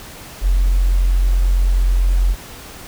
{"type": "tone", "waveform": "sine", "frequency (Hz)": 44.61, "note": "F1", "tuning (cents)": 38, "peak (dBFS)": -11, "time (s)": [0.41, 2.36], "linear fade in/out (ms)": 50, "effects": ["pink hiss -36 dBFS RMS until 2.87 s"]}